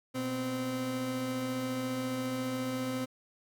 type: tone pair together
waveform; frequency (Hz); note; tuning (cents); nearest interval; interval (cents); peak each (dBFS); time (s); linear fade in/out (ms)
30% pulse; 122 / 258.5; B2 / C4; -21 / -21; octave + minor second; 1300; -38 / -30; 0.14-3.06; 20
effects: none